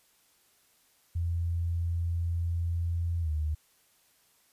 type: tone with pitch glide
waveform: sine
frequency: 85 to 76.61 Hz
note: F2 to D#2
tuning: -46 to -26 cents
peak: -27 dBFS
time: 1.15-3.55 s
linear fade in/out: 10 ms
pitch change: -180 cents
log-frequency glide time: 3.21-3.3 s
effects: white hiss -66 dBFS RMS until 4.52 s + resampled to 32000 Hz